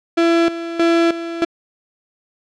35% pulse tone with tremolo, 335.6 Hz, E4, 31 cents sharp, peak -10 dBFS, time 0.17-1.45 s, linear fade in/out 10 ms, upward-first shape square, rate 1.6 Hz, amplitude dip 75%, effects low-pass 4000 Hz 12 dB/octave

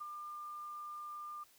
sine tone with ADSR envelope, 1199 Hz, D6, 36 cents sharp, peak -39 dBFS, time 0-1.44 s, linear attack 17 ms, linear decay 15 ms, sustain -4 dB, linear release 11 ms, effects white hiss -66 dBFS RMS until 1.58 s

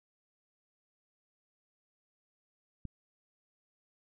click, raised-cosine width 5 ms, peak -28 dBFS, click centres 2.853 s, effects none

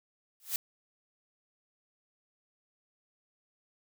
blue noise with exponential growth, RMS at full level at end -27 dBFS, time 0.4-0.56 s, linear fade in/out 1 ms, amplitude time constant 34 ms, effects none

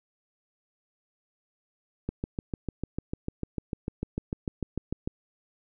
click train, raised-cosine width 3 ms, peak -17 dBFS, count 21, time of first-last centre 2.09-5.075 s, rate 6.7 Hz, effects none

